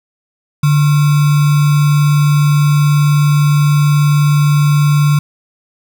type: tone with sample-and-hold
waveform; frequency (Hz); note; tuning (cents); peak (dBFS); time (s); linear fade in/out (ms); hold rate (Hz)
sine; 146.83; D3; 0; -7; 0.63-5.19; 5; 1225
effects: none